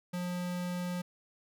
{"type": "tone", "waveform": "square", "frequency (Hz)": 178.2, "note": "F3", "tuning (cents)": 35, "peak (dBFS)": -34, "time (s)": [0.13, 1.02], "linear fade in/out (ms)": 10, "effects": []}